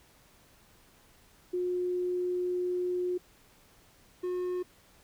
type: tone pair in turn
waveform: sine / triangle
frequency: 359.5 / 361 Hz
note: F#4 / F#4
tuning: -50 / -43 cents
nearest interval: unison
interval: 7 cents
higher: second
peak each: -28 dBFS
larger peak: neither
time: 1.53-3.18 / 4.23-4.63 s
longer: first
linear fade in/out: 10 ms
effects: pink hiss -61 dBFS RMS until 5.03 s